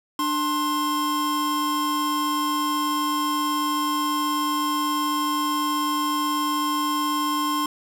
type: tone pair together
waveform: square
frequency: 296.9 / 1058 Hz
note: D4 / C6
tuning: +19 / +19 cents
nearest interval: octave + minor seventh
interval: 2200 cents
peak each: -27 / -24 dBFS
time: 0.19-7.66 s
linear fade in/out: 2 ms
effects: none